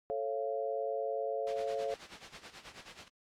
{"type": "chord", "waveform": "sine", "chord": "A augmented", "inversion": "none", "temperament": "just", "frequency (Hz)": [440, 550, 687.5], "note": ["A4", "C#5", "E#5"], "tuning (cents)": [0, -14, -27], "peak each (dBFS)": [-37, -36, -38], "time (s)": [0.1, 1.94], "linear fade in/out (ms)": 0}
{"type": "noise with tremolo", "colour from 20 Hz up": "white", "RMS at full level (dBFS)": -43, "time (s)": [1.47, 3.08], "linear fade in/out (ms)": 0, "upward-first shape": "sine", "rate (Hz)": 9.3, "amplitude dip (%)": 75}
{"effects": ["low-pass 4000 Hz 12 dB/octave", "AAC 64 kbps"]}